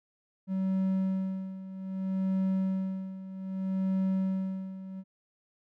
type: tone with tremolo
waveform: triangle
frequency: 190 Hz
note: F#3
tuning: 46 cents sharp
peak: -23 dBFS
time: 0.47-5.04 s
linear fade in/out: 50 ms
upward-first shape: sine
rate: 0.63 Hz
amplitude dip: 80%
effects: none